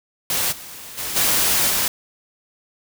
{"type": "noise with level steps", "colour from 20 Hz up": "white", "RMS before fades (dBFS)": [-21, -37, -27, -18, -20], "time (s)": [0.3, 1.88], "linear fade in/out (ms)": 2, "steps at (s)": [0.51, 0.97, 1.15, 1.68], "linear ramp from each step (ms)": 20, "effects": []}